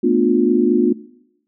sine chord, B half-diminished seventh, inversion third, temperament just, 222.2 / 246.9 / 296.3 / 355.6 Hz, A3 / B3 / D4 / F4, +17 / 0 / +15 / +31 cents, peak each -20 / -17 / -19 / -16 dBFS, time 0.03-0.93 s, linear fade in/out 10 ms, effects noise-tail reverb RT60 0.9 s tail -21 dB re dry

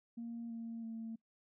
sine tone with pitch steps, 233.1 / 229.4 / 225.7 Hz, A#3 / A#3 / A3, 0 / -28 / +44 cents, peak -40 dBFS, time 0.17-1.16 s, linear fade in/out 10 ms, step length 330 ms, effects noise-tail reverb RT60 0.1 s tail -25 dB re dry + tanh soft clip ceiling -37 dBFS

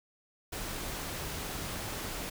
pink noise, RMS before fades -38 dBFS, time 0.52-2.3 s, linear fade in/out 10 ms, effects none

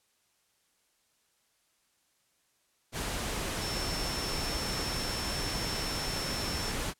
sine tone in noise, 5390 Hz, E8, 38 cents sharp, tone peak -37 dBFS, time 3.59-6.74 s, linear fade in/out 50 ms, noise pink, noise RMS -34 dBFS, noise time 2.92-6.94 s, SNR -6 dB, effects white hiss -72 dBFS RMS until 6.99 s + low-pass 11000 Hz 12 dB/octave

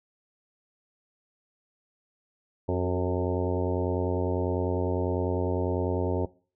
harmonic tone with a mistuned harmonic, 90 Hz, F#2, 47 cents flat, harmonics 1 / 2 / 3 / 4 / 5 / 6 / 7 / 8 / 9 / 10, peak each -29 / -35 / -33 / -31 / -32 / -34 / -37 / -46 / -42 / -39 dBFS, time 2.68-6.26 s, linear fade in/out 10 ms, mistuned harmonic 4, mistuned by +40 cents, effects noise-tail reverb RT60 0.4 s tail -21 dB re dry

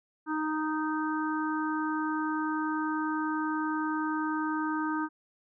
harmonic tone, 310.1 Hz, D#4, 6 cents flat, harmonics 1 / 3 / 4 / 5, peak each -30 / -35 / -36 / -37 dBFS, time 0.26-5.09 s, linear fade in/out 50 ms, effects none

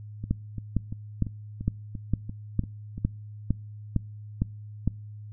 two click trains, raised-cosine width 5 ms, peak -22 / -11 dBFS, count 9 / 11, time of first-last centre 0.24-2.98 / 0.31-4.876 s, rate 2.92 / 2.19 Hz, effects noise-tail reverb RT60 0.5 s tail -26 dB re dry + added 105 Hz sine -39 dBFS peak until 5.32 s

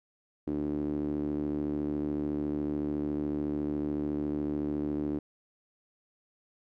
sawtooth tone with band-pass filter, 73.9 Hz, D2, 11 cents sharp, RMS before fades -32 dBFS, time 0.47-5.19 s, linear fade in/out 5 ms, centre 310 Hz, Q 4.6, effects none

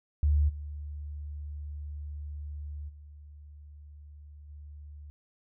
sine tone with level steps, 73.7 Hz, D2, 7 cents sharp, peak -21 / -36 / -46 / -43 dBFS, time 0.23-5.1 s, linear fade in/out 0 ms, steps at 0.48 / 2.88 / 4.48 s, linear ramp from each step 20 ms, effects none

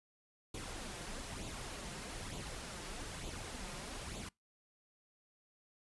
pink noise with flanger, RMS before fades -45 dBFS, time 0.54-4.29 s, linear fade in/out 5 ms, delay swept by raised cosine 0.27 to 5.77 ms, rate 1.1 Hz, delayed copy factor +0.55, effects noise-tail reverb RT60 0.2 s tail -26 dB re dry + resampled to 24000 Hz

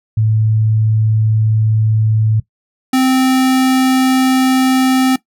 sine / square tone pair in turn, 109.4 / 260.2 Hz, A2 / C4, -9 / -9 cents, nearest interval octave + minor third, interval 1500 cents, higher second, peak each -10 / -10 dBFS, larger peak neither, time 0.17-2.4 / 2.93-5.16 s, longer neither, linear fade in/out 5 ms, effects noise-tail reverb RT60 0.1 s tail -18 dB re dry

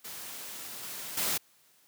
white noise with level steps, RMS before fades -42 / -40 / -30 dBFS, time 0.04-1.38 s, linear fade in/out 10 ms, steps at 0.83 / 1.17 s, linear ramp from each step 5 ms, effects white hiss -64 dBFS RMS until 1.87 s + high-pass 100 Hz 12 dB/octave

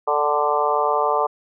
harmonic tone with a mistuned harmonic, 147.2 Hz, D3, 4 cents sharp, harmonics 3 / 4 / 5 / 6 / 7 / 8, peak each -24 / -24 / -24 / -24 / -24 / -24 dBFS, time 0.07-1.27 s, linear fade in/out 10 ms, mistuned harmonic 5, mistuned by +27 cents, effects none

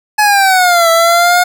25% pulse exponential two-way sweep, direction down then up, 853 to 659.3 to 720 Hz, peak -3 dBFS, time 0.18-1.44 s, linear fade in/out 10 ms, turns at 0.9 s, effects none

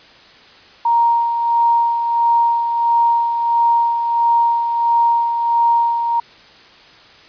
sine tone with tremolo, 935 Hz, A#5, 5 cents sharp, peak -10 dBFS, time 0.85-6.2 s, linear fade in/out 5 ms, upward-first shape sine, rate 1.5 Hz, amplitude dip 50%, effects white hiss -44 dBFS RMS until 7.28 s + resampled to 11025 Hz

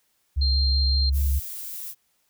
sine tone with vibrato, 69 Hz, C#2, 7 cents flat, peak -19 dBFS, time 0.36-1.4 s, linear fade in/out 20 ms, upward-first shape square, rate 5.2 Hz, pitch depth 21 cents each way
sine tone, 4182 Hz, C8, 2 cents flat, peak -24 dBFS, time 0.41-1.1 s, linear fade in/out 10 ms
violet noise, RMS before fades -35 dBFS, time 1.12-1.95 s, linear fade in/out 50 ms
effects white hiss -69 dBFS RMS until 2.29 s

